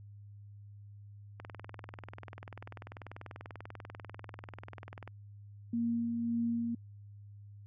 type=click train; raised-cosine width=0.5 ms; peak=-30 dBFS; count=76; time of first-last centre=1.4-5.076 s; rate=20.4 Hz
type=tone with tremolo; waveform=sine; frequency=233.4 Hz; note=A#3; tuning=2 cents sharp; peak=-29 dBFS; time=5.73-6.75 s; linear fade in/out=5 ms; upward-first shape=sine; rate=1.8 Hz; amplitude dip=30%
effects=added 102 Hz sine -49 dBFS peak until 7.66 s